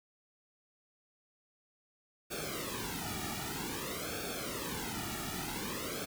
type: noise with flanger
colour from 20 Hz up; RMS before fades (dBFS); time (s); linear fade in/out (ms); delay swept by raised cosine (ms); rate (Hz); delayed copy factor
pink; -39; 2.3-6.06; 20; 1 to 1.95; 0.52; -0.9
effects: none